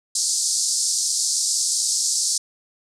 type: band-pass noise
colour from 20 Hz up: white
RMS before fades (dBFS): -22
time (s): 0.15-2.38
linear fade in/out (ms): 5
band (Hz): 4500 to 9000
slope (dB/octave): 48
effects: none